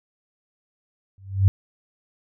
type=tone with exponential growth; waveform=sine; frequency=96.9 Hz; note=G2; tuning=20 cents flat; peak=-9 dBFS; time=1.18-1.48 s; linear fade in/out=0 ms; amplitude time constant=64 ms; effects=none